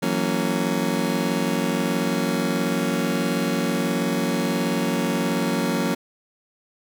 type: chord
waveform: 30% pulse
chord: F# dominant seventh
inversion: third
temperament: just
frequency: 166.5 / 185 / 231.2 / 277.5 Hz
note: E3 / F#3 / A#3 / C#4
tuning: +18 / 0 / -14 / +2 cents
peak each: -26 / -24 / -23 / -24 dBFS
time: 0.02-5.95 s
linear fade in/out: 10 ms
effects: none